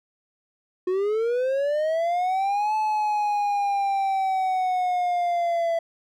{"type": "linear two-way sweep", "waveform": "triangle", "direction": "up then down", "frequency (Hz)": [359.6, 866, 665], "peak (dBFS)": -19, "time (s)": [0.87, 5.79], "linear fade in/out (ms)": 5, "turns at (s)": 2.75, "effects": []}